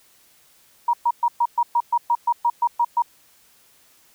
sine tone bursts, 950 Hz, A#5, 33 cents sharp, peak -15 dBFS, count 13, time 0.88-3.022 s, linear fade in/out 5 ms, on 54 ms, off 120 ms, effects white hiss -56 dBFS RMS until 4.14 s

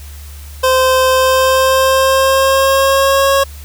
25% pulse tone with pitch glide, 518 to 548.8 Hz, C5 to C#5, -17 to -17 cents, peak -5 dBFS, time 0.63-3.44 s, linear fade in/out 10 ms, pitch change +100 cents, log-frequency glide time 1.1-3.33 s, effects added 72 Hz sine -29 dBFS peak until 3.64 s + white hiss -39 dBFS RMS until 3.64 s

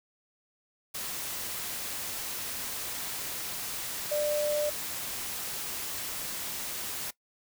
sine tone in noise, 594 Hz, D5, 20 cents sharp, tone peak -26 dBFS, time 4.11-4.7 s, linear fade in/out 10 ms, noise white, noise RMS -36 dBFS, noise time 0.94-7.11 s, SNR +7 dB, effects noise-tail reverb RT60 0.1 s tail -20 dB re dry

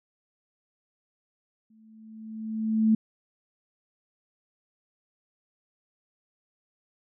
sine tone with exponential growth, 219.7 Hz, A3, 2 cents flat, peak -16 dBFS, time 1.7-2.95 s, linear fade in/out 5 ms, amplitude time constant 270 ms, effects none

